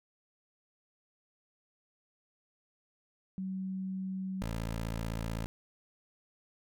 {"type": "tone pair in turn", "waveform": ["sine", "15% pulse"], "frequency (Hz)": [189.2, 55.86], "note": ["F#3", "A1"], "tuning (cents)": [39, 27], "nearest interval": "octave + major sixth", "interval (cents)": 2112, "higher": "first", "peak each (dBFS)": [-34, -28], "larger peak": "second", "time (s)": [[3.38, 4.42], [4.42, 5.46]], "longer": "neither", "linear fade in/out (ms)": 0, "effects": []}